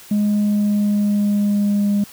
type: tone with pitch glide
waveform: sine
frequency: 207.7 to 203.5 Hz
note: G#3 to G#3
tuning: 0 to -35 cents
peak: -12 dBFS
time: 0.11-2.04 s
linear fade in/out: 5 ms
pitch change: -35 cents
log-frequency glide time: 0.38-1.93 s
effects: tanh soft clip ceiling -13 dBFS + white hiss -42 dBFS RMS until 2.12 s